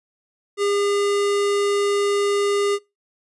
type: tone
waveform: square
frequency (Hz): 405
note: G#4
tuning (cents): -43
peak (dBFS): -19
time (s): 0.57-2.79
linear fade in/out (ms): 50
effects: noise-tail reverb RT60 0.2 s tail -20 dB re dry + resampled to 24000 Hz